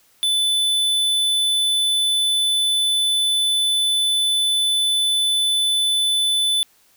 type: tone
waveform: square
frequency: 3500 Hz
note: A7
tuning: 10 cents flat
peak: -17 dBFS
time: 0.23-6.63 s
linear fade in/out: 0 ms
effects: white hiss -57 dBFS RMS until 6.96 s